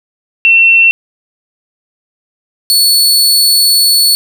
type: tone pair in turn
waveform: sine / sawtooth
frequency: 2704 / 4421 Hz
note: E7 / C#8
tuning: +43 / -5 cents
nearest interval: major sixth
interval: 852 cents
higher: second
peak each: -3 dBFS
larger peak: neither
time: 0.45-0.91 / 2.7-4.15 s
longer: second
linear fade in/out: 0 ms
effects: none